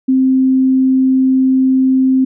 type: tone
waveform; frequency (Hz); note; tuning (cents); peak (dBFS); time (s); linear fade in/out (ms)
sine; 261.8; C4; +1; -8; 0.08-2.25; 10
effects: none